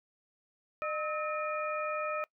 harmonic tone with a mistuned harmonic, 608 Hz, D#5, 40 cents flat, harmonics 1 / 2 / 3 / 4, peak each -35 / -35 / -46 / -40 dBFS, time 0.82-2.24 s, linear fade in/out 0 ms, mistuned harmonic 2, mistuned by +94 cents, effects noise-tail reverb RT60 0.1 s tail -23 dB re dry

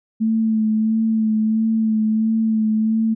sine tone with vibrato, 220 Hz, A3, in tune, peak -15 dBFS, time 0.2-3.15 s, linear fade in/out 20 ms, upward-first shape sine, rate 1.5 Hz, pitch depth 25 cents each way, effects none

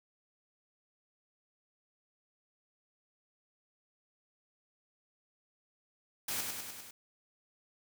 white noise with echo, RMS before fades -36 dBFS, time 6.28-6.41 s, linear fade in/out 5 ms, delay 100 ms, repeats 5, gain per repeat -3 dB, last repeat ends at 6.91 s, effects none

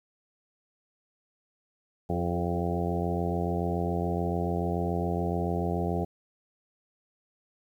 harmonic tone with a mistuned harmonic, 87 Hz, F2, 6 cents flat, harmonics 1 / 2 / 3 / 4 / 5 / 6 / 7 / 8 / 9, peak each -32 / -31 / -38 / -35 / -35 / -40 / -41 / -36 / -38 dBFS, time 2.09-6.05 s, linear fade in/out 10 ms, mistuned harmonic 5, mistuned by -21 cents, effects 10-bit

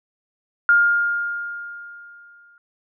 sine tone with exponential decay, 1411 Hz, F6, 17 cents sharp, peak -10 dBFS, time 0.69-2.58 s, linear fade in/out 1 ms, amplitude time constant 410 ms, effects none

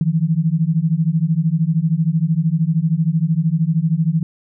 sine beating tone pair, 155.56 / 168.56 Hz, D#3 / E3, 0 / +39 cents, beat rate 13 Hz, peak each -17 dBFS, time 0.01-4.23 s, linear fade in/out 2 ms, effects none

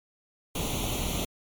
pink noise with comb filter, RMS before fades -30 dBFS, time 0.55-1.25 s, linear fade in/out 5 ms, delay 0.3 ms, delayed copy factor +0.85, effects MP3 96 kbps

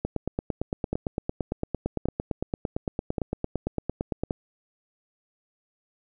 two click trains, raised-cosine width 2 ms, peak -13 / -13 dBFS, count 38 / 4, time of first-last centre 0.05-4.236 / 0.93-4.308 s, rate 8.84 / 0.888 Hz, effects none

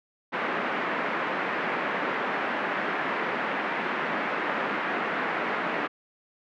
white band-pass noise, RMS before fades -29 dBFS, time 0.32-5.88 s, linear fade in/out 20 ms, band 190 to 2000 Hz, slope 24 dB/octave, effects none

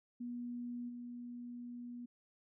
sine tone with level steps, 241.9 Hz, B3, 36 cents flat, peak -40 / -44 dBFS, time 0.2-2.06 s, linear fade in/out 10 ms, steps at 0.88 s, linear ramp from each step 20 ms, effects none

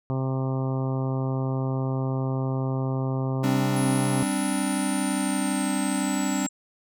harmonic tone, 132.1 Hz, C3, 17 cents sharp, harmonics 1 / 2 / 3 / 4 / 5 / 6 / 7 / 8 / 9, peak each -25 / -31 / -35 / -37 / -39 / -41 / -42 / -43 / -44 dBFS, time 0.1-4.23 s, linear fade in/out 0 ms
square chord, G suspended fourth, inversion none, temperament equal, 196 / 261.6 / 293.7 Hz, G3 / C4 / D4, 0 / 0 / 0 cents, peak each -29 dBFS, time 3.43-6.47 s, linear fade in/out 10 ms
sine linear sweep, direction down, 10548 to 7560 Hz, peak -34 dBFS, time 3.76-6.49 s, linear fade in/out 5 ms
effects none

